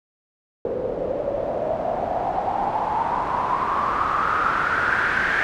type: noise with low-pass filter sweep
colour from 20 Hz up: white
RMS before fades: -23 dBFS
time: 0.65-5.43 s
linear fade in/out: 0 ms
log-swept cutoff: 480 to 1700 Hz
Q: 7
effects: none